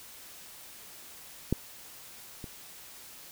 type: clicks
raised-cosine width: 3 ms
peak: -12 / -27 dBFS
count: 2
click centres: 1.526 / 2.442 s
effects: white hiss -49 dBFS RMS until 3.31 s